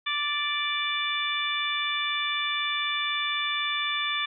harmonic tone, 586 Hz, D5, 4 cents flat, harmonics 2 / 3 / 4 / 5 / 6, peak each -32 / -33 / -31 / -36 / -30 dBFS, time 0.06-4.26 s, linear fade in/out 10 ms, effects none

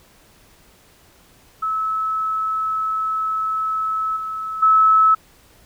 sine tone with level steps, 1299 Hz, E6, 26 cents flat, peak -19 / -24 / -10 dBFS, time 1.62-5.15 s, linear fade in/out 10 ms, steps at 4.16 / 4.62 s, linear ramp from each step 10 ms, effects pink hiss -52 dBFS RMS until 5.65 s

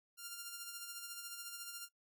5% pulse tone with tremolo, 1396.9 Hz, F6, in tune, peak -32 dBFS, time 0.17-1.89 s, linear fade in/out 50 ms, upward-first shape sine, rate 14 Hz, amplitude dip 45%, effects noise-tail reverb RT60 0.1 s tail -19 dB re dry

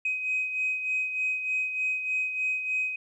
sine beating tone pair, 2519 / 2522.3 Hz, D#7 / D#7, +21 / +23 cents, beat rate 3.3 Hz, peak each -26 / -34 dBFS, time 0.05-2.96 s, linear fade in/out 5 ms, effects tanh soft clip ceiling -20 dBFS

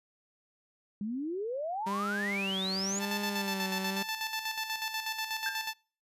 sine exponential sweep, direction up, 198 to 7060 Hz, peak -32 dBFS, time 1.01-2.99 s, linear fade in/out 2 ms
sawtooth tone with vibrato, 197 Hz, G3, 9 cents sharp, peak -30 dBFS, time 1.86-4.03 s, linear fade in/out 10 ms, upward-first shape sine, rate 0.93 Hz, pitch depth 62 cents each way
10% pulse tone with tremolo, 880 Hz, A5, in tune, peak -23 dBFS, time 2.99-5.74 s, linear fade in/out 50 ms, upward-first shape square, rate 8.2 Hz, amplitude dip 55%
sine tone with exponential decay, 1604 Hz, G6, 39 cents sharp, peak -29 dBFS, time 5.46-5.71 s, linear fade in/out 1 ms, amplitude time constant 53 ms
effects noise-tail reverb RT60 0.4 s tail -26 dB re dry + resampled to 32000 Hz

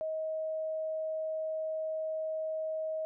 sine tone, 632 Hz, D#5, 27 cents sharp, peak -32 dBFS, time 0.01-3.05 s, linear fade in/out 0 ms, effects none

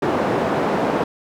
white band-pass noise, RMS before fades -20 dBFS, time 0.02-1.04 s, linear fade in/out 5 ms, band 170 to 680 Hz, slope 12 dB/octave, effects none

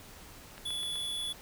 click train, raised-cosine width 0.3 ms, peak -30 dBFS, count 4, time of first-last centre 0.58-0.957 s, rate 7.95 Hz
square tone, 3428 Hz, A7, 46 cents flat, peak -34 dBFS, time 0.65-1.33 s, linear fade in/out 10 ms
effects pink hiss -51 dBFS RMS until 1.41 s

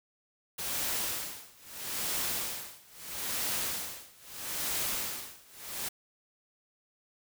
white noise with tremolo, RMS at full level -32 dBFS, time 0.58-5.89 s, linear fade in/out 10 ms, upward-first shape sine, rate 0.77 Hz, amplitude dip 95%, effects none

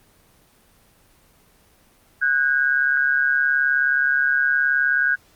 sine tone pair together, 1480 / 1619.1 Hz, F#6 / G#6, 0 / -44 cents, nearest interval major second, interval 156 cents, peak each -19 dBFS, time 2.21-5.16 s, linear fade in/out 20 ms, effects pink hiss -56 dBFS RMS until 5.35 s + Opus 24 kbps

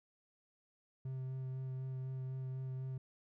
triangle tone with vibrato, 130.81 Hz, C3, in tune, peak -37 dBFS, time 1.05-2.98 s, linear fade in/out 5 ms, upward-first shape sine, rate 4 Hz, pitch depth 12 cents each way, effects none

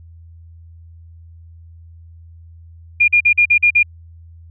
sine tone bursts, 2418 Hz, D7, 50 cents sharp, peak -8 dBFS, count 7, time 3-3.831 s, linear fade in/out 10 ms, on 81 ms, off 44 ms, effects added 83 Hz sine -38 dBFS peak until 4.5 s

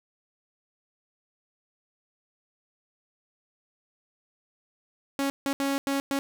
sawtooth tone bursts at uneven times, 276.3 Hz, C#4, 6 cents flat, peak -21 dBFS, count 5, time 5.19-5.3 / 5.46-5.53 / 5.6-5.78 / 5.87-6 / 6.11-6.19 s, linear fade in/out 0 ms, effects none

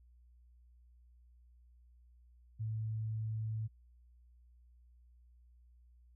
sine tone, 110 Hz, A2, in tune, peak -35 dBFS, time 2.59-3.68 s, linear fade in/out 20 ms, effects added 60 Hz sine -60 dBFS peak until 6.15 s

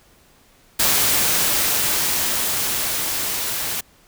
white noise with level ramp, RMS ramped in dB -17 to -25 dBFS, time 0.79-3.81 s, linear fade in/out 10 ms, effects pink hiss -54 dBFS RMS until 4.07 s

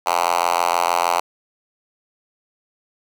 5% pulse tone with high-pass filter, 86.4 Hz, F2, 18 cents flat, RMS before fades -19 dBFS, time 0.06-1.2 s, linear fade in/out 5 ms, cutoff 840 Hz, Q 2.2, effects none

